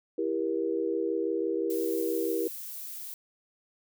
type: chord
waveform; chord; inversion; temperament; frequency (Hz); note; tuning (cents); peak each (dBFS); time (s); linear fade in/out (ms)
sine; E diminished; none; just; 329.6 / 395.6 / 474.7; E4 / G4 / Bb4; 0 / +16 / +31; -31; 0.18-2.48; 5
type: noise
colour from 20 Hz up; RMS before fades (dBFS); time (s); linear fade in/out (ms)
violet; -40; 1.7-3.14; 0
effects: none